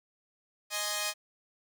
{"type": "chord", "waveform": "5% pulse", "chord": "Ab major", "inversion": "second", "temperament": "equal", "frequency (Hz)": [622.3, 830.6, 1046.5], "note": ["Eb5", "Ab5", "C6"], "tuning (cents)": [0, 0, 0], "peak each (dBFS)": [-22, -24, -27], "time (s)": [0.7, 1.14], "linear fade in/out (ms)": 50, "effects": []}